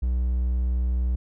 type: tone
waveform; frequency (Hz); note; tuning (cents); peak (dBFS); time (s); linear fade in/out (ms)
triangle; 61.74; B1; 0; -19; 0.02-1.16; 10
effects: none